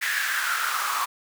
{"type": "noise with high-pass filter sweep", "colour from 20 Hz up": "pink", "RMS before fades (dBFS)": -26, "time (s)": [0.01, 1.06], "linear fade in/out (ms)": 20, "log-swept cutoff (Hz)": [1800, 1100], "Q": 6, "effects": []}